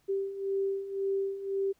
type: beating tone pair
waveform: sine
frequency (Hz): 390 / 391.9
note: G4 / G4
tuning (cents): -9 / 0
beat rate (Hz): 1.9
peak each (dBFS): -35 / -30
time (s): 0.08-1.73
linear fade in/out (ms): 20
effects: pink hiss -70 dBFS RMS until 1.79 s